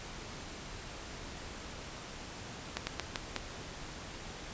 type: slowing click train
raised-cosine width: 0.2 ms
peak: -15 dBFS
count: 5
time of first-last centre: 2.77-3.363 s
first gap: 100 ms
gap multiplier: 1.27
effects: pink hiss -45 dBFS RMS until 4.53 s + resampled to 16000 Hz